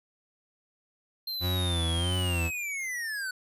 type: linear sweep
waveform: square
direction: down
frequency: 4186 to 1477 Hz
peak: -32 dBFS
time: 1.27-3.31 s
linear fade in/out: 5 ms
type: tone with vibrato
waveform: 40% pulse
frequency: 87 Hz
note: F2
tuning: 6 cents flat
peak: -26 dBFS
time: 1.4-2.51 s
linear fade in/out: 50 ms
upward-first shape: sine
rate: 1.6 Hz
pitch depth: 85 cents each way
effects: resampled to 32000 Hz

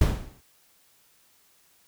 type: noise with exponential decay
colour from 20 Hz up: brown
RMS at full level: -17 dBFS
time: 0.01-0.41 s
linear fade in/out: 5 ms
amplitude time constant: 85 ms
effects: white hiss -62 dBFS RMS until 1.87 s

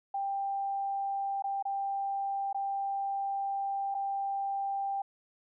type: tone with dropouts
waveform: sine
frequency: 790 Hz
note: G5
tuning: 13 cents sharp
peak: -30 dBFS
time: 0.14-5.02 s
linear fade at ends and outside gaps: 5 ms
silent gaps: 1.423-1.44 / 1.626-1.652 / 2.529-2.545 / 3.944-3.948 s
effects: none

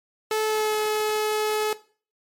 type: tone with pitch glide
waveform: sawtooth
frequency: 434 to 427.8 Hz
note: A4 to A4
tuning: -24 to -49 cents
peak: -18 dBFS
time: 0.31-1.73 s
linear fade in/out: 2 ms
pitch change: -25 cents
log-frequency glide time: 0.44-0.75 s
effects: noise-tail reverb RT60 0.4 s tail -17 dB re dry + MP3 64 kbps

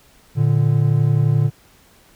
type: tone pair together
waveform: triangle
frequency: 115.19 / 146.83 Hz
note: A#2 / D3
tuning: -20 / 0 cents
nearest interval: major third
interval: 420 cents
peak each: -14 dBFS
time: 0.35-1.51 s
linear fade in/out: 50 ms
effects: pink hiss -52 dBFS RMS until 2.15 s

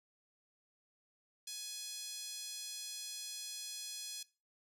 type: tone with high-pass filter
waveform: 5% pulse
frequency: 840 Hz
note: G#5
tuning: 19 cents sharp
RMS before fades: -45 dBFS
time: 1.47-4.23 s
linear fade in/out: 5 ms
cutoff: 3700 Hz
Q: 1.4
effects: noise-tail reverb RT60 0.3 s tail -19 dB re dry

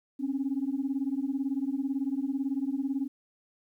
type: beating tone pair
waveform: sine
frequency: 263.8 / 281.8 Hz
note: C4 / C#4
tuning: +14 / +29 cents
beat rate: 18 Hz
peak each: -30 dBFS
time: 0.19-3.08 s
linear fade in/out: 20 ms
effects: tanh soft clip ceiling -21 dBFS + 11-bit

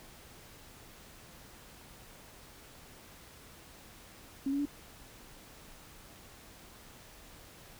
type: tone with pitch steps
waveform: sine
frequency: 272.7 / 281.2 / 288.1 Hz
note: C#4 / C#4 / D4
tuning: -28 / +25 / -33 cents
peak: -29 dBFS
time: 4.46-4.655 s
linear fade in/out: 5 ms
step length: 65 ms
effects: pink hiss -54 dBFS RMS until 7.79 s

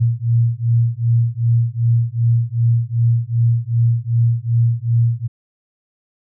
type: beating tone pair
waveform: sine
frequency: 115.7 / 118.3 Hz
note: A#2 / A#2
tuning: -13 / +26 cents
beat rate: 2.6 Hz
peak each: -16 dBFS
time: 0-5.28 s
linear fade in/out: 20 ms
effects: none

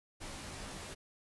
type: noise with comb filter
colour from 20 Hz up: pink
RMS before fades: -45 dBFS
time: 0.2-0.95 s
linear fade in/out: 20 ms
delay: 17 ms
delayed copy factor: -0.85
effects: resampled to 24000 Hz

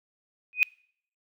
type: tone with exponential growth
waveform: sine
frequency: 2493 Hz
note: D#7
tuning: 3 cents sharp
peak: -13 dBFS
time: 0.53-0.63 s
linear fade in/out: 0 ms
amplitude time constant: 21 ms
effects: noise-tail reverb RT60 0.6 s tail -26 dB re dry

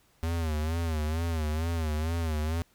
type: tone with vibrato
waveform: square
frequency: 80 Hz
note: D#2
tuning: 49 cents sharp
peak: -28 dBFS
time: 0.23-2.62 s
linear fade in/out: 0 ms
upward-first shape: sine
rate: 2.2 Hz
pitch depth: 96 cents each way
effects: pink hiss -65 dBFS RMS until 2.74 s

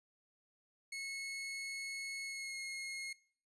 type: tone with pitch glide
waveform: sawtooth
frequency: 2187 to 2158 Hz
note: C#7 to C#7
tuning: -24 to -47 cents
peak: -38 dBFS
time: 0.92-3.13 s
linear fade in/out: 5 ms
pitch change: -23 cents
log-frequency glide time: 2.24-2.57 s
effects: noise-tail reverb RT60 0.5 s tail -22 dB re dry + resampled to 24000 Hz

